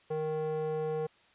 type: tone with band-pass filter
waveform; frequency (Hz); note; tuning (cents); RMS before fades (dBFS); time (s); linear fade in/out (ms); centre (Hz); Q
square; 155.56; D#3; 0; -33; 0.1-1.07; 10; 520; 2.8
effects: white hiss -63 dBFS RMS until 1.34 s + resampled to 8000 Hz